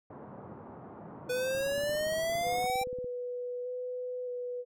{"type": "band-pass noise", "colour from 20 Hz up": "pink", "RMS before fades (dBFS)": -47, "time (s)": [0.1, 2.67], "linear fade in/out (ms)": 5, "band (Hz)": [110, 1100], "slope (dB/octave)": 24}
{"type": "exponential sweep", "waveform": "square", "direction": "up", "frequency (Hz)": [493.4, 785], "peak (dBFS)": -30, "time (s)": [1.29, 2.84], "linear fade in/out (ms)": 10}
{"type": "click train", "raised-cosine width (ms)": 3, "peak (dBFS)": -34, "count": 27, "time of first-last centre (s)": [1.55, 3.044], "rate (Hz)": 17.4}
{"type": "tone with vibrato", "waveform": "sine", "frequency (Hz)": 495.8, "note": "B4", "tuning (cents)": 7, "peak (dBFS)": -34, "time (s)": [2.42, 4.65], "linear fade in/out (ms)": 50, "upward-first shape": "square", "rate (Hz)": 0.81, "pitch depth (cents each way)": 12}
{"effects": []}